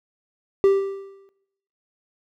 triangle tone with exponential decay, 392 Hz, G4, in tune, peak -9 dBFS, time 0.64-1.29 s, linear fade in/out 0 ms, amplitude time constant 140 ms, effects noise-tail reverb RT60 0.8 s tail -17 dB re dry

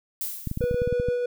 violet noise with exponential decay, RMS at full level -28 dBFS, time 0.21-0.9 s, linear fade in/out 1 ms, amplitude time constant 150 ms
clicks, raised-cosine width 5 ms, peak -16 dBFS, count 12, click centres 0.473 / 0.514 / 0.574 / 0.608 / 0.64 / 0.712 / 0.744 / 0.819 / 0.875 / 0.926 / 0.999 / 1.086 s
triangle tone with tremolo, 488.7 Hz, B4, 18 cents flat, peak -20 dBFS, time 0.61-1.26 s, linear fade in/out 5 ms, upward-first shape sine, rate 6.4 Hz, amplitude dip 25%
effects none

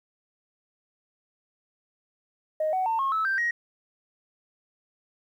sine tone with pitch steps, 622.3 / 748.6 / 900.6 / 1083.5 / 1303.5 / 1568.1 / 1886.5 Hz, D#5 / F#5 / A5 / C#6 / E6 / G6 / A#6, 0 / +20 / +40 / -40 / -20 / 0 / +20 cents, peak -22 dBFS, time 2.6-3.51 s, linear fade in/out 5 ms, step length 130 ms, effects tanh soft clip ceiling -19 dBFS + 10-bit

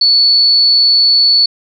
sine tone, 4439 Hz, C#8, 2 cents sharp, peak -6 dBFS, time 0.01-1.46 s, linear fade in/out 5 ms, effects none

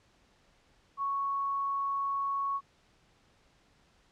sine tone, 1108.7 Hz, C#6, in tune, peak -29 dBFS, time 0.97-2.61 s, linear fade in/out 50 ms, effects pink hiss -66 dBFS RMS until 4.11 s + low-pass 6000 Hz 12 dB/octave

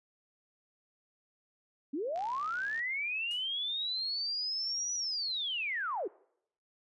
sine linear two-way sweep, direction up then down, 253.6 to 5920 to 313.1 Hz, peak -32 dBFS, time 1.93-6.08 s, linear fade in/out 10 ms, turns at 4.94 s
click train, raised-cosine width 0.2 ms, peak -34 dBFS, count 41, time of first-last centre 2.16-2.793 s, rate 63.2 Hz
blue noise with exponential decay, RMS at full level -47 dBFS, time 3.31-3.54 s, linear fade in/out 1 ms, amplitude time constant 48 ms
effects noise-tail reverb RT60 0.7 s tail -22 dB re dry + resampled to 24000 Hz

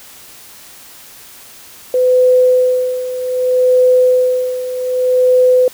sine tone with tremolo, 505 Hz, B4, 39 cents sharp, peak -6 dBFS, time 1.94-5.68 s, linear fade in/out 2 ms, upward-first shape sine, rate 0.64 Hz, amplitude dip 75%, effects white hiss -38 dBFS RMS until 5.73 s

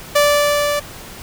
sawtooth tone with level ramp, 584 Hz, D5, 10 cents flat, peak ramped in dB -6 to -13 dBFS, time 0.15-0.8 s, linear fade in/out 10 ms, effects pink hiss -35 dBFS RMS until 1.22 s

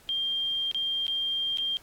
sine tone with dropouts, 3190 Hz, G7, 30 cents sharp, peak -26 dBFS, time 0.09-1.77 s, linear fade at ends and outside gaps 0 ms, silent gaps 0.714-0.746 / 1.067-1.08 / 1.573-1.584 s, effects pink hiss -56 dBFS RMS until 1.82 s + AAC 64 kbps

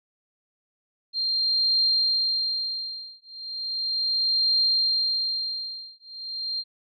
sine tone with tremolo, 4186 Hz, C8, in tune, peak -18 dBFS, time 1.13-6.64 s, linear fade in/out 50 ms, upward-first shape triangle, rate 0.36 Hz, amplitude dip 100%, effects none

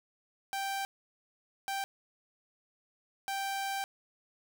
sawtooth tone bursts at uneven times, 784 Hz, G5, in tune, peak -29 dBFS, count 3, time 0.53-0.85 / 1.68-1.84 / 3.28-3.84 s, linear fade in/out 0 ms, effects none

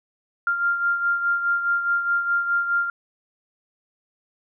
sine beating tone pair, 1394 / 1398.8 Hz, F6 / F6, -4 / +2 cents, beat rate 4.8 Hz, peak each -20 / -28 dBFS, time 0.47-2.9 s, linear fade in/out 2 ms, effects none

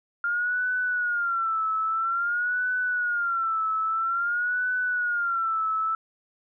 sine tone with vibrato, 1396.9 Hz, F6, in tune, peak -23 dBFS, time 0.24-5.95 s, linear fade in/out 2 ms, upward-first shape sine, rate 0.5 Hz, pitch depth 120 cents each way, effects none

